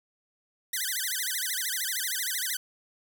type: tone with vibrato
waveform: 5% pulse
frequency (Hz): 1753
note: A6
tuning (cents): -7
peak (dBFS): -18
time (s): 0.73-2.57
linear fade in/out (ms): 5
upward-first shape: sine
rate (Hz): 13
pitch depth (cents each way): 280
effects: none